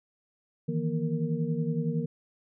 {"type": "tone cluster", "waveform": "sine", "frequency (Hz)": [154.9, 165.7, 236.2, 463.3], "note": ["D#3", "E3", "A#3", "A#4"], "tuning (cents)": [-7, 9, 23, -11], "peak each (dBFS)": [-31, -30, -33, -36], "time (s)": [0.68, 2.06], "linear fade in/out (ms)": 10, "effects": []}